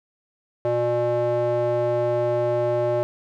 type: tone with band-pass filter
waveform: square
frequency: 120.2 Hz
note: B2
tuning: 46 cents flat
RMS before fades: -22 dBFS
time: 0.65-3.03 s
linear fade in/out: 0 ms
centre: 540 Hz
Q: 3.8
effects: none